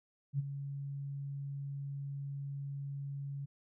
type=tone with ADSR envelope; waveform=sine; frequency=140 Hz; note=C#3; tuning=18 cents sharp; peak=-28 dBFS; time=0.33-3.46 s; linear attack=60 ms; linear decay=23 ms; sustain=-10 dB; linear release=15 ms; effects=none